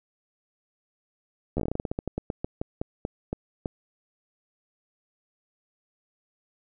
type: slowing click train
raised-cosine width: 2 ms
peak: -15 dBFS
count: 22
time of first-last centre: 1.57-3.658 s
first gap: 12 ms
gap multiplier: 1.18
effects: none